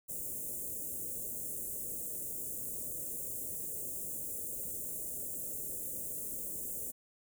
white band-stop noise, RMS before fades -40 dBFS, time 0.08-6.92 s, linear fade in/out 20 ms, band 590 to 7200 Hz, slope 48 dB/octave, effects none

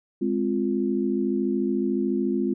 sine chord, F minor, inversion first, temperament equal, 207.7 / 261.6 / 349.2 Hz, Ab3 / C4 / F4, 0 / 0 / 0 cents, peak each -26 dBFS, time 0.21-2.54 s, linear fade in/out 10 ms, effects none

